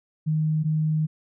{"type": "tone pair in turn", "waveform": "sine", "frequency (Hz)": [155.56, 155.56], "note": ["D#3", "D#3"], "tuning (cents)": [0, 0], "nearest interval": "unison", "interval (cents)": 0, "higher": "neither", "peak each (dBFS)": -20, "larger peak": "neither", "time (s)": [[0.26, 0.64], [0.64, 1.07]], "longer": "second", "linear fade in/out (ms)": 20, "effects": []}